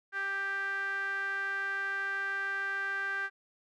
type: tone with band-pass filter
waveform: sawtooth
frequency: 393.3 Hz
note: G4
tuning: 6 cents sharp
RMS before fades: -34 dBFS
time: 0.12-3.3 s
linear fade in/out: 50 ms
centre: 1600 Hz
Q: 7.4
effects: none